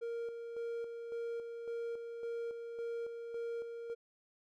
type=tone with tremolo; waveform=triangle; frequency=466.2 Hz; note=A#4; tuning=in tune; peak=-35 dBFS; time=0.01-3.95 s; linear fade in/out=20 ms; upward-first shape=square; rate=1.8 Hz; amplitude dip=45%; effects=none